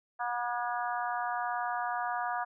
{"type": "harmonic tone with a mistuned harmonic", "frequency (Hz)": 241.5, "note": "B3", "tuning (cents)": -39, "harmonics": [3, 4, 5, 6, 7], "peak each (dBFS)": [-34, -36, -38, -40, -41], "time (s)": [0.19, 2.45], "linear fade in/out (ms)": 20, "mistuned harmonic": 7, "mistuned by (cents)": -24, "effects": []}